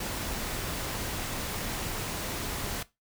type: noise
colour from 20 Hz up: pink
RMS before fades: -34 dBFS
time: 0-2.83 s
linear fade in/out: 5 ms
effects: noise-tail reverb RT60 0.2 s tail -17 dB re dry